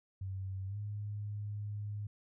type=tone with pitch glide; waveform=sine; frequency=95.7 to 103.76 Hz; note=G2 to G#2; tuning=-41 to -1 cents; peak=-37 dBFS; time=0.21-2.07 s; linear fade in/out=5 ms; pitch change=+140 cents; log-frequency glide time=0.67-0.77 s; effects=none